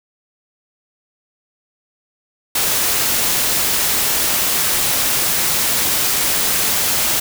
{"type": "noise", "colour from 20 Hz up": "white", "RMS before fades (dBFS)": -17, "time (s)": [2.55, 7.2], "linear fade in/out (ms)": 5, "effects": []}